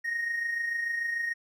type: tone with amplitude modulation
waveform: triangle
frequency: 1864.7 Hz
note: A#6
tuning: in tune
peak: -23 dBFS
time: 0.04-1.34 s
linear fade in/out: 20 ms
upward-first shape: sine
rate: 26.8 Hz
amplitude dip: 55%
effects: tanh soft clip ceiling -23 dBFS